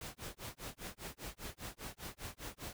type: noise with tremolo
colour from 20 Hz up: pink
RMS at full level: -44 dBFS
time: 0.01-2.73 s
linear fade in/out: 2 ms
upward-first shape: sine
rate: 5 Hz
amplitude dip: 100%
effects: none